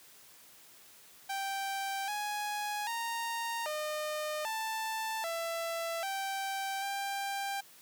sawtooth tone with pitch steps, 783 / 833 / 927 / 609 / 884 / 667 / 780 / 792 Hz, G5 / G#5 / A#5 / D#5 / A5 / E5 / G5 / G5, -2 / +5 / -10 / -37 / +8 / +20 / -9 / +18 cents, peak -30 dBFS, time 1.29-7.61 s, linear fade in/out 10 ms, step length 790 ms, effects white hiss -57 dBFS RMS until 7.81 s + high-pass 100 Hz 12 dB/octave

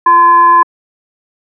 sine tone with frequency modulation, 1026 Hz, C6, 34 cents flat, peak -3 dBFS, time 0.06-0.63 s, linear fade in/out 5 ms, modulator 681 Hz, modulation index 0.36, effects high-pass 400 Hz 12 dB/octave

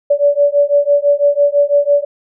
sine beating tone pair, 572 / 578 Hz, D5 / D5, -46 / -28 cents, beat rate 6 Hz, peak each -12 dBFS, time 0.1-2.05 s, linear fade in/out 10 ms, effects none

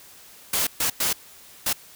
white noise bursts at uneven times, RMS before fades -23 dBFS, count 4, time 0.53-0.67 / 0.8-0.9 / 1-1.13 / 1.66-1.73 s, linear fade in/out 5 ms, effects white hiss -48 dBFS RMS until 1.95 s

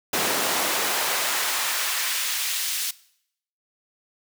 pink noise with high-pass filter sweep, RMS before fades -25 dBFS, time 0.13-2.91 s, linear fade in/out 5 ms, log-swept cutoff 290 to 3500 Hz, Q 0.72, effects noise-tail reverb RT60 0.7 s tail -20 dB re dry

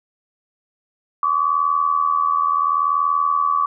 sine tone with amplitude modulation, 1141 Hz, C#6, 50 cents sharp, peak -12 dBFS, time 1.23-3.66 s, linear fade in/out 2 ms, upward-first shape sine, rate 80.7 Hz, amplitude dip 75%, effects none

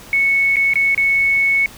sine tone with dropouts, 2209 Hz, C#7, 7 cents flat, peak -12 dBFS, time 0.13-1.66 s, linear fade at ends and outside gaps 1 ms, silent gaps 0.559-0.567 / 0.736-0.756 / 0.947-0.977 s, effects pink hiss -39 dBFS RMS until 1.77 s

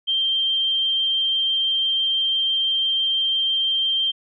sine tone, 3157 Hz, G7, 12 cents sharp, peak -18 dBFS, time 0.07-4.12 s, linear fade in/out 20 ms, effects none

